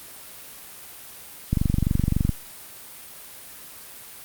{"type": "click train", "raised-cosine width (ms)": 5, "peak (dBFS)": -8, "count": 19, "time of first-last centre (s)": [1.53, 2.293], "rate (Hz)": 23.6, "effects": ["white hiss -42 dBFS RMS until 4.24 s", "Opus 32 kbps"]}